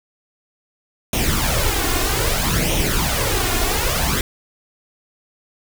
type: noise with flanger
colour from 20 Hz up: pink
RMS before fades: -19 dBFS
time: 1.13-4.21 s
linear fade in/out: 2 ms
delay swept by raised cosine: 0.32 to 2.82 ms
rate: 0.62 Hz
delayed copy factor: +0.65
effects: none